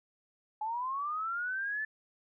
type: linear sweep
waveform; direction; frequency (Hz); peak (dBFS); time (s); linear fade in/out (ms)
sine; up; 843 to 1760; -32; 0.61-1.85; 5
effects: none